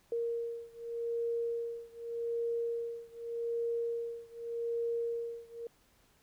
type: beating tone pair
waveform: sine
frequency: 466.2 / 467.04 Hz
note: A#4 / A#4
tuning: 0 / +3 cents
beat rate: 0.84 Hz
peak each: -36 / -37 dBFS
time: 0.12-5.67 s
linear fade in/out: 2 ms
effects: pink hiss -68 dBFS RMS until 6.22 s